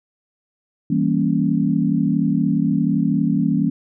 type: chord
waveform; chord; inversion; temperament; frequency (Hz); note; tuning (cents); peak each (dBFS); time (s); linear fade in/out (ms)
sine; E diminished seventh; none; equal with one note detuned; 163.58 / 196 / 233.1 / 277.2; E3 / G3 / Bb3 / Db4; -13 / 0 / 0 / 0; -21; 0.9-3.7; 5
effects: none